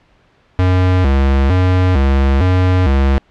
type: tone with vibrato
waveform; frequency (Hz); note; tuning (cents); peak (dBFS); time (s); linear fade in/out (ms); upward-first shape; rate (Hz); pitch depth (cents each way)
square; 79; D#2; +27; -10; 0.59-3.18; 0; square; 1.1; 260
effects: pink hiss -53 dBFS RMS until 3.3 s + low-pass 3000 Hz 12 dB/octave